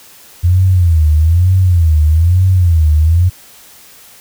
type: tone with vibrato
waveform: sine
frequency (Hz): 84.6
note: E2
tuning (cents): +45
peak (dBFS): -6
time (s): 0.43-3.3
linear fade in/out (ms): 20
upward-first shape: sine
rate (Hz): 1.1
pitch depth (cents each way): 180
effects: white hiss -40 dBFS RMS until 4.2 s